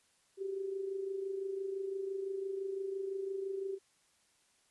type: tone with amplitude modulation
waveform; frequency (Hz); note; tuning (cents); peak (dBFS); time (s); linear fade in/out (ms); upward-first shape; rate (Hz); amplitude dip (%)
sine; 388.5; G4; -16; -33; 0.37-3.79; 50; sine; 25.9; 55
effects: white hiss -71 dBFS RMS until 4.7 s + resampled to 24000 Hz